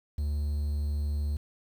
triangle tone with quantisation, 73.4 Hz, D2, in tune, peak -25 dBFS, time 0.18-1.37 s, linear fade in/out 5 ms, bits 9, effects none

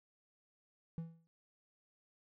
triangle tone with exponential decay, 164.81 Hz, E3, in tune, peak -34 dBFS, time 0.98-1.27 s, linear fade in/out 0 ms, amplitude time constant 62 ms, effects none

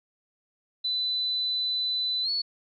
sine tone with pitch glide, 4000 to 4413 Hz, B7 to C#8, +21 to -9 cents, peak -25 dBFS, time 0.84-2.42 s, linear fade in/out 10 ms, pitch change +170 cents, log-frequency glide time 2.23-2.3 s, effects none

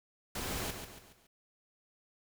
pink noise with echo, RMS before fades -38 dBFS, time 0.35-0.71 s, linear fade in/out 5 ms, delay 140 ms, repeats 4, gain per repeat -7 dB, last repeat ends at 1.27 s, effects none

